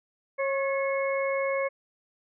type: harmonic tone with a mistuned harmonic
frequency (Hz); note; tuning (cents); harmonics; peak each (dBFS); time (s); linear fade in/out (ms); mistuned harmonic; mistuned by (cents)
545; C#5; -29; 1 / 2 / 3 / 4; -26 / -34 / -40 / -33; 0.38-1.69; 20; 3; +60
effects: none

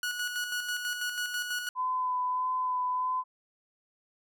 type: tone with tremolo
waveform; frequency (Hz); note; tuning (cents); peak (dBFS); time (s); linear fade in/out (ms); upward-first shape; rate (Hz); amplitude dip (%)
sawtooth; 1463; F#6; -20; -26; 0.03-1.69; 2; square; 6.1; 45
type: tone with vibrato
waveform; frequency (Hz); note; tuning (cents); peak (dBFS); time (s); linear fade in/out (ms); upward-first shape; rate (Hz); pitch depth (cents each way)
sine; 1009; B5; +37; -27; 1.75-3.24; 50; sine; 1.6; 15
effects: none

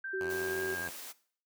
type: tone with pitch glide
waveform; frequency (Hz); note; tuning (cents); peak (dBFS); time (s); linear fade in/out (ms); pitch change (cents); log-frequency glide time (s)
sine; 1568 to 1608.4; G6 to G6; 0 to +44; -36; 0.04-0.88; 5; +44; 0.18-0.58
type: tone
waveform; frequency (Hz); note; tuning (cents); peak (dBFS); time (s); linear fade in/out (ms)
sine; 379.6; F#4; +44; -33; 0.13-0.75; 10
type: tone with vibrato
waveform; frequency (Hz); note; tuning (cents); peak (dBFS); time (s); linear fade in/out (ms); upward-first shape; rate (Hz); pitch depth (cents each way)
5% pulse; 87.31; F2; 0; -31; 0.2-0.9; 10; triangle; 13; 110
type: high-pass noise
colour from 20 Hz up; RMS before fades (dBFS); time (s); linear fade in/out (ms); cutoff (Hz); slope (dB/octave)
white; -45; 0.29-1.13; 20; 230; 48
effects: noise-tail reverb RT60 0.5 s tail -18 dB re dry

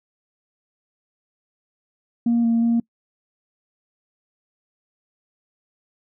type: tone with pitch steps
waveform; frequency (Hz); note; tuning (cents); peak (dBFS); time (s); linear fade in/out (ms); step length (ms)
sine; 234.9 / 230.8 / 233.1; A#3 / A#3 / A#3; +13 / -17 / 0; -14; 2.26-2.8; 5; 180
effects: noise-tail reverb RT60 0.1 s tail -26 dB re dry + tanh soft clip ceiling -13 dBFS

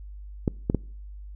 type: clicks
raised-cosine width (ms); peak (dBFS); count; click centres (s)
3; -9; 3; 0.478 / 0.699 / 0.747
effects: noise-tail reverb RT60 0.5 s tail -25 dB re dry + added 50 Hz sine -38 dBFS peak until 1.35 s

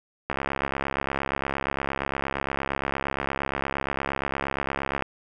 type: click train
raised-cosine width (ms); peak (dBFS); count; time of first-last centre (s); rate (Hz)
0.5; -11; 325; 0.3-5.023; 68.6
effects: none

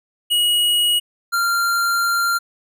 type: tone pair in turn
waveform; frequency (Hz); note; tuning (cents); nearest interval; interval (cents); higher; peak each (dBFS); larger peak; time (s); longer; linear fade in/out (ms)
square; 2902 / 1385.9; F#7 / F6; -34 / -14; octave + minor second; 1280; first; -15 / -17; first; 0.3-1 / 1.32-2.39; second; 20
effects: none

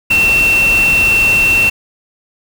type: tone in noise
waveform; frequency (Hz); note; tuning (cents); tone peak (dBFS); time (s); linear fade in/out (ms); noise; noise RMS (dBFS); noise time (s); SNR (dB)
sine; 2700; E7; +41; -8; 0.1-1.7; 10; pink; -21; 0.1-1.7; +10
effects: none

